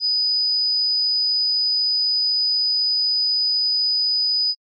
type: tone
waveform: sine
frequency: 4978 Hz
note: D#8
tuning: in tune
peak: -17 dBFS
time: 0-4.55 s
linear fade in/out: 50 ms
effects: AAC 32 kbps